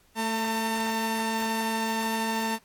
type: tone pair together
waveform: sawtooth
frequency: 222.3 / 902 Hz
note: A3 / A5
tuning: +18 / +43 cents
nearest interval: 2 octaves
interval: 2425 cents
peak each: -25 dBFS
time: 0.15-2.59 s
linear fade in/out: 50 ms
effects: pink hiss -62 dBFS RMS until 2.64 s + AAC 64 kbps